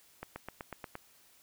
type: accelerating click train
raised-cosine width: 0.5 ms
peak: -25 dBFS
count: 7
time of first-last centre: 0.23-0.954 s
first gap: 130 ms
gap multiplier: 0.97
effects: white hiss -63 dBFS RMS until 1.42 s